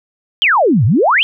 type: exponential two-way sweep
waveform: sine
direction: down then up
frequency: 3300 to 97 to 3300 Hz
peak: -8 dBFS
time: 0.42-1.23 s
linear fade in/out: 0 ms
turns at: 0.85 s
effects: none